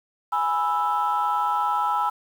sine chord, E major, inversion first, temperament equal, 830.6 / 987.8 / 1318.5 Hz, G#5 / B5 / E6, 0 / 0 / 0 cents, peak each -24 dBFS, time 0.32-2.1 s, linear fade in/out 10 ms, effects tanh soft clip ceiling -14 dBFS + 8-bit

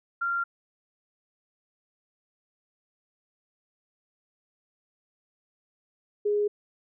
sine tone pair in turn, 1385 / 414.4 Hz, F6 / G#4, -15 / -4 cents, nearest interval octave + major sixth, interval 2089 cents, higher first, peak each -25 / -22 dBFS, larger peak second, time 0.21-0.44 / 6.25-6.48 s, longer neither, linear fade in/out 10 ms, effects none

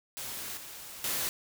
white noise with level steps, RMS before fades -39 / -45 / -32 dBFS, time 0.17-1.29 s, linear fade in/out 0 ms, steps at 0.57 / 1.04 s, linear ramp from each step 2 ms, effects none

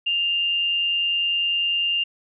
sine tone with amplitude modulation, 2800 Hz, F7, 4 cents sharp, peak -18 dBFS, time 0.06-2.04 s, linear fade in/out 10 ms, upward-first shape sine, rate 170 Hz, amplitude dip 30%, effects none

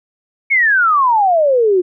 sine exponential sweep, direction down, 2242 to 349.2 Hz, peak -9 dBFS, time 0.5-1.82 s, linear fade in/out 20 ms, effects none

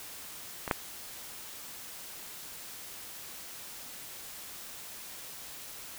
clicks, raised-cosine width 0.5 ms, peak -19 / -10 dBFS, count 2, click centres 0.678 / 0.712 s, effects white hiss -45 dBFS RMS until 5.98 s

